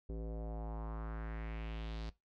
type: tone with low-pass filter sweep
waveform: square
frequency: 55 Hz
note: A1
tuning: in tune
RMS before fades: -42 dBFS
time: 0.09-2.1 s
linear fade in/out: 5 ms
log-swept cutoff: 410 to 4600 Hz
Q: 2.5
effects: noise-tail reverb RT60 0.2 s tail -19 dB re dry